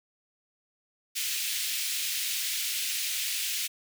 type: high-pass noise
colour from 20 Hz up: pink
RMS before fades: -31 dBFS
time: 1.15-3.68 s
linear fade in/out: 20 ms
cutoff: 2400 Hz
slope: 24 dB/octave
effects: none